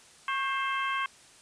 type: harmonic tone with a mistuned harmonic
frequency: 528 Hz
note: C5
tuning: 16 cents sharp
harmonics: 2 / 3 / 4 / 5 / 6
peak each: -30 / -34 / -36 / -38 / -40 dBFS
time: 0.28-1.06 s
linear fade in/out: 2 ms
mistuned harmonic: 2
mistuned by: +61 cents
effects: white hiss -55 dBFS RMS until 1.41 s + resampled to 22050 Hz